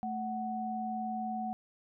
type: tone pair together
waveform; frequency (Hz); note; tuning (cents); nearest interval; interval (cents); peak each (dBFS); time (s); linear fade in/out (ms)
sine; 220 / 743.4; A3 / F#5; 0 / +8; octave + major sixth; 2108; -37 / -35; 0.03-1.53; 0
effects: none